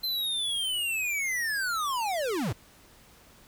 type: linear sweep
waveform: square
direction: down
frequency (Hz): 4122 to 81.5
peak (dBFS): -28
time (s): 0.03-2.53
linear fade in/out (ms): 10
effects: pink hiss -56 dBFS RMS until 3.47 s